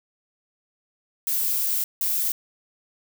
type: noise bursts at uneven times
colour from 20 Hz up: violet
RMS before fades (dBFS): -24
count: 2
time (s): 1.27-1.84 / 2.01-2.32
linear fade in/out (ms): 2
effects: none